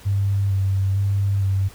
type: tone with vibrato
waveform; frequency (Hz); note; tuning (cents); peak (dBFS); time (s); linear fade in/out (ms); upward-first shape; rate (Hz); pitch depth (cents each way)
sine; 98; G2; 0; -17; 0.05-1.69; 20; square; 1.1; 21
effects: added 60 Hz sine -51 dBFS peak until 1.74 s + pink hiss -46 dBFS RMS until 1.74 s